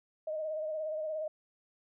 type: tone with vibrato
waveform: sine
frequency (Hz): 622.3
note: D#5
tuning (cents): 0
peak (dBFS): -33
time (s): 0.27-1.28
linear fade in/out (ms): 5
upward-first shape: sine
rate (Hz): 17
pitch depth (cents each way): 40
effects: none